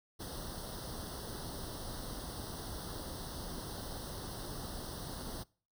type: noise with comb filter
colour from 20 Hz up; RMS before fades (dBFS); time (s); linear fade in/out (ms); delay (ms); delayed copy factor
pink; -43; 0.19-5.44; 20; 0.21; +1
effects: noise-tail reverb RT60 0.4 s tail -23 dB re dry